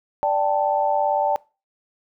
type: chord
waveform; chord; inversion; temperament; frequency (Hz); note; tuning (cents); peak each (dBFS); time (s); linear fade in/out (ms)
sine; D suspended fourth; none; just; 587.3 / 783.1 / 881; D5 / G5 / A5; 0 / -2 / +2; -22; 0.23-1.36; 0
effects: noise-tail reverb RT60 0.3 s tail -22 dB re dry